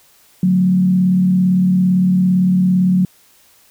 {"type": "tone with frequency modulation", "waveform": "sine", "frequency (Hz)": 183.8, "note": "F#3", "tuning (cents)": -11, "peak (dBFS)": -10, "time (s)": [0.43, 3.05], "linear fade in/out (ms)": 2, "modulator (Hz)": 37.7, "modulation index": 0.42, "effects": ["white hiss -51 dBFS RMS until 3.7 s"]}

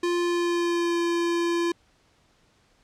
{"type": "tone with pitch glide", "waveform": "square", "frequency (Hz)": [348.7, 341.9], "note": ["F4", "F4"], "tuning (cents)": [-3, -37], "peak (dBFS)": -23, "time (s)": [0.03, 1.72], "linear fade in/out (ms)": 5, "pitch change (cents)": -34, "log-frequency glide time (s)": [0.18, 0.99], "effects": ["pink hiss -63 dBFS RMS until 2.83 s", "low-pass 7000 Hz 12 dB/octave"]}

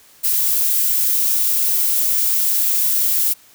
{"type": "noise", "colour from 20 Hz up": "violet", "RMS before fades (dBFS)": -17, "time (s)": [0.23, 3.34], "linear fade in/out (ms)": 20, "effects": ["white hiss -49 dBFS RMS until 3.54 s"]}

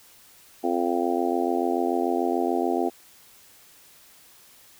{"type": "harmonic tone", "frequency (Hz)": 86.9, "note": "F2", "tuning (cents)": -8, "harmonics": [3, 4, 5, 6, 7, 8, 9], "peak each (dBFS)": [-28, -26, -30, -36, -38, -29, -30], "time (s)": [0.63, 2.9], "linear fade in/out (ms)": 20, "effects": ["white hiss -53 dBFS RMS until 4.79 s"]}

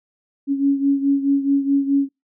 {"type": "beating tone pair", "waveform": "sine", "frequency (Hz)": [277.2, 281.9], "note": ["C#4", "C#4"], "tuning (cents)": [0, 29], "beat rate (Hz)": 4.7, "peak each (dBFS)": [-16, -21], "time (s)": [0.47, 2.09], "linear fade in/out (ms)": 50, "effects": ["noise-tail reverb RT60 0.2 s tail -23 dB re dry"]}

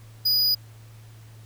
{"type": "tone", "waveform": "square", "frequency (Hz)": 4933, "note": "D#8", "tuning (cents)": -16, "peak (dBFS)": -19, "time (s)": [0.25, 0.55], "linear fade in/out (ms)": 10, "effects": ["added 111 Hz sine -44 dBFS peak until 1.45 s", "pink hiss -55 dBFS RMS until 1.45 s"]}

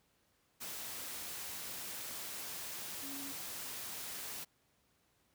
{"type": "tone in noise", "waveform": "sine", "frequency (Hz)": 277.2, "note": "C#4", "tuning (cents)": 0, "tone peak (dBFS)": -47, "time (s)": [3.02, 3.33], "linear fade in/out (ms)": 20, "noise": "white", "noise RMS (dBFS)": -44, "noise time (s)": [0.6, 4.45], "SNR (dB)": -6, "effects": ["pink hiss -74 dBFS RMS until 5.34 s", "high-pass 60 Hz 12 dB/octave"]}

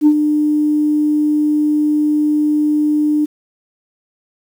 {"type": "tone with ADSR envelope", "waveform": "sine", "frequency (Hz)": 300, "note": "D4", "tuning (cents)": 37, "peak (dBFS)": -3, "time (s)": [0.01, 3.26], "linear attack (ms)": 55, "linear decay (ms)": 67, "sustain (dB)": -8, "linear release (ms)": 17, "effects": ["tanh soft clip ceiling -3 dBFS", "7-bit"]}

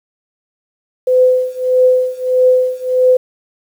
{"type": "tone with tremolo", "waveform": "sine", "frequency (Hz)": 508, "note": "B4", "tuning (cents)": 49, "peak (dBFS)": -5, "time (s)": [1.07, 3.17], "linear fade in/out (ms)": 5, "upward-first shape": "triangle", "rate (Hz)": 1.6, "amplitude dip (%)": 95, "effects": ["7-bit"]}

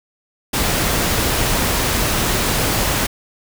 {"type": "noise", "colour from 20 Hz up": "pink", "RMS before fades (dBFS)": -18, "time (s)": [0.53, 3.07], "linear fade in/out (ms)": 10, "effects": []}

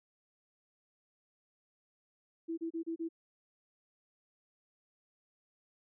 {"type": "tone bursts", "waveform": "sine", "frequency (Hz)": 329.6, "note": "E4", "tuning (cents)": 0, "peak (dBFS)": -34, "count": 5, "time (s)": [2.48, 3.089], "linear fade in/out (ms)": 20, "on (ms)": 97, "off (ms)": 31, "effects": []}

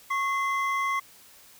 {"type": "tone pair together", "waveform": "triangle", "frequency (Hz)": [1100, 2059], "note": ["C#6", "C7"], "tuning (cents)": [-14, -28], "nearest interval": "major seventh", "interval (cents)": 1086, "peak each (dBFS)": [-24, -28], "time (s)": [0.1, 1], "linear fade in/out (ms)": 10, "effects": ["white hiss -53 dBFS RMS until 1.59 s"]}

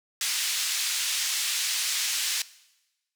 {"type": "band-pass noise", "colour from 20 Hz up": "white", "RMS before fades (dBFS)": -28, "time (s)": [0.21, 2.42], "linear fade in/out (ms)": 2, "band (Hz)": [2300, 7000], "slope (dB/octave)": 12, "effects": ["noise-tail reverb RT60 1.0 s tail -19 dB re dry"]}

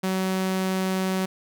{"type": "tone", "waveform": "sawtooth", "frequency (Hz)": 188.3, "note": "F#3", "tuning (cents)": 31, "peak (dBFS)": -19, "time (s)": [0.03, 1.26], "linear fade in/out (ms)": 10, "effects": []}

